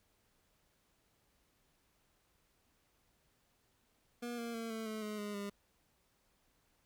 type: tone with pitch steps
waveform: 25% pulse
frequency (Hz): 239.5 / 233.8 / 228.2 / 222.7 / 217.4 / 212.1 / 207.1 / 202.1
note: A#3 / A#3 / A#3 / A3 / A3 / G#3 / G#3 / G#3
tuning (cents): +47 / +5 / -37 / +21 / -21 / +37 / -5 / -47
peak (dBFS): -36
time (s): 4.22-5.5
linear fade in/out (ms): 10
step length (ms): 160
effects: pink hiss -75 dBFS RMS until 6.85 s